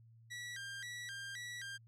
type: tone with vibrato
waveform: sawtooth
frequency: 1760 Hz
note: A6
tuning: in tune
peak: -40 dBFS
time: 0.3-1.78 s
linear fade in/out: 20 ms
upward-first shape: square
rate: 1.9 Hz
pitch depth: 170 cents each way
effects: added 114 Hz sine -59 dBFS peak until 1.87 s + low-pass 9000 Hz 12 dB/octave